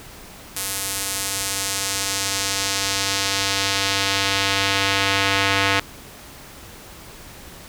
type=tone with band-pass filter sweep; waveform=square; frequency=98 Hz; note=G2; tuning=in tune; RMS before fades=-22 dBFS; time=0.56-5.8 s; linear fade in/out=5 ms; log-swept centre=11000 to 2400 Hz; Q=0.96; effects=pink hiss -41 dBFS RMS until 7.68 s